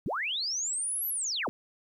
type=linear two-way sweep; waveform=sine; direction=up then down; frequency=95.1 to 11980 to 95.1 Hz; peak=-29 dBFS; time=0.06-1.49 s; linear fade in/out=0 ms; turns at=1.08 s; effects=11-bit